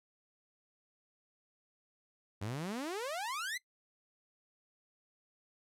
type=exponential sweep; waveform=sawtooth; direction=up; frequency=94.1 to 2093 Hz; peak=-33 dBFS; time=2.41-3.58 s; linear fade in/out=10 ms; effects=noise-tail reverb RT60 0.1 s tail -20 dB re dry + low-pass 12000 Hz 12 dB/octave